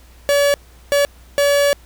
45% pulse tone bursts at uneven times, 570 Hz, C#5, 48 cents sharp, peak -12 dBFS, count 3, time 0.29-0.54 / 0.92-1.05 / 1.38-1.73 s, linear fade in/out 0 ms, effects added 60 Hz sine -43 dBFS peak until 1.85 s + pink hiss -50 dBFS RMS until 1.85 s

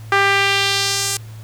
sawtooth tone with band-pass filter sweep, 395.9 Hz, G4, 17 cents sharp, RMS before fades -17 dBFS, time 0.12-1.17 s, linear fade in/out 2 ms, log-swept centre 1500 to 8200 Hz, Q 1.4, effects added 110 Hz sine -32 dBFS peak until 1.43 s + pink hiss -46 dBFS RMS until 1.43 s

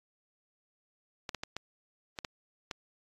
clicks, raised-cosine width 0.2 ms, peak -19 dBFS, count 7, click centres 1.292 / 1.347 / 1.435 / 1.566 / 2.188 / 2.248 / 2.712 s, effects AAC 32 kbps

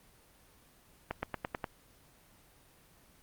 accelerating click train, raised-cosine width 0.5 ms, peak -18 dBFS, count 6, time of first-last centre 1.11-1.642 s, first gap 120 ms, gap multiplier 0.94, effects pink hiss -62 dBFS RMS until 3.22 s + Opus 24 kbps

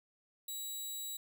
10% pulse tone, 3900 Hz, B7, 23 cents flat, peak -32 dBFS, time 0.48-1.17 s, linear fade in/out 5 ms, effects none

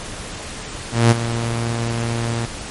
sawtooth tone with ADSR envelope, 116.54 Hz, A#2, in tune, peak -4 dBFS, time 0.9-2.46 s, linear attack 210 ms, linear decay 25 ms, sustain -12 dB, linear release 12 ms, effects pink hiss -31 dBFS RMS until 2.7 s + MP3 48 kbps

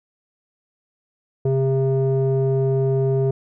square tone with low-pass filter, 133.8 Hz, C3, 39 cents sharp, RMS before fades -19 dBFS, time 1.45-3.31 s, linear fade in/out 5 ms, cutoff 490 Hz, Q 5.3, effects none

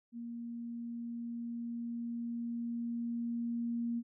sine tone with level ramp, 235 Hz, A#3, 14 cents sharp, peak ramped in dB -40 to -32 dBFS, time 0.12-4.03 s, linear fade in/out 50 ms, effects none

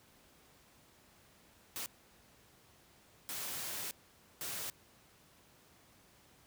white noise bursts at uneven times, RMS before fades -41 dBFS, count 3, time 1.76-1.86 / 3.29-3.91 / 4.41-4.7 s, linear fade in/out 0 ms, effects pink hiss -64 dBFS RMS until 6.46 s + high-pass 60 Hz 12 dB/octave

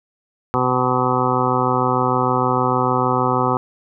harmonic tone, 126.5 Hz, B2, 42 cents sharp, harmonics 1 / 2 / 3 / 4 / 6 / 7 / 8 / 9 / 10, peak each -24 / -24 / -24 / -24 / -24 / -24 / -24 / -24 / -24 dBFS, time 0.54-3.57 s, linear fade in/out 0 ms, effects none

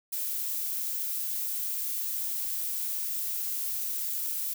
violet noise, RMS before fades -32 dBFS, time 0.12-4.54 s, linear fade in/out 10 ms, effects none

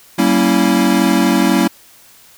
square chord, G diminished seventh, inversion none, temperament equal with one note detuned, 191.3 / 233.1 / 277.2 / 329.6 Hz, G3 / Bb3 / Db4 / Fb4, -42 / 0 / 0 / 0 cents, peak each -17 dBFS, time 0.18-1.68 s, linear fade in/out 10 ms, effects white hiss -45 dBFS RMS until 2.37 s

